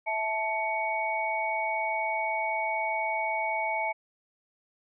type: tone cluster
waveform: sine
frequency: 654 / 875 / 2236 Hz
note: E5 / A5 / C#7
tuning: -14 / -10 / +14 cents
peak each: -33 / -30 / -31 dBFS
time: 0.06-3.93 s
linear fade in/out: 20 ms
effects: none